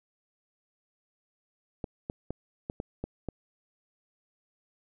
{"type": "clicks", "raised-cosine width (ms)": 2, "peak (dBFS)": -20, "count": 7, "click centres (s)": [1.842, 2.099, 2.306, 2.699, 2.801, 3.04, 3.287], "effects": []}